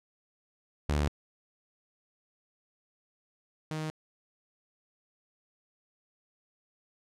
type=tone pair in turn; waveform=sawtooth; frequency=73.6 / 155.95 Hz; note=D2 / D#3; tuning=+4 / +4 cents; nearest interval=octave + minor second; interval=1300 cents; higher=second; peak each=-22 / -29 dBFS; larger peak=first; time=0.89-1.08 / 3.71-3.9 s; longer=neither; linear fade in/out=0 ms; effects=low-pass 9000 Hz 12 dB/octave